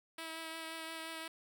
5% pulse tone with vibrato, 324.1 Hz, E4, 29 cents flat, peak -31 dBFS, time 0.18-1.28 s, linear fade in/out 5 ms, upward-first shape triangle, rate 5.7 Hz, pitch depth 19 cents each way, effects none

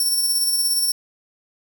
10% pulse tone with tremolo, 5440 Hz, F8, 46 cents flat, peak -11 dBFS, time 0-0.92 s, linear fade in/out 2 ms, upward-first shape square, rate 17 Hz, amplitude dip 30%, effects none

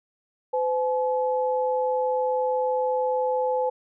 sine tone pair together, 509 / 855.2 Hz, C5 / A5, -48 / -49 cents, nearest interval major sixth, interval 899 cents, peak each -23 / -26 dBFS, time 0.53-3.7 s, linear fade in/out 10 ms, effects none

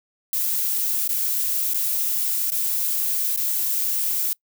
violet noise with dropouts, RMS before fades -23 dBFS, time 0.33-4.33 s, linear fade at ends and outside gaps 1 ms, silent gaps 1.077-1.091 / 1.736-1.744 / 2.503-2.519 / 3.362-3.374 s, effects noise-tail reverb RT60 0.1 s tail -24 dB re dry

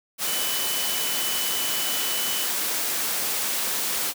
sine tone in noise, 2995 Hz, F#7, 20 cents sharp, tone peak -31 dBFS, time 0.24-2.48 s, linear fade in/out 50 ms, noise white, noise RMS -26 dBFS, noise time 0.18-4.14 s, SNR -8 dB, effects high-pass 200 Hz 12 dB/octave

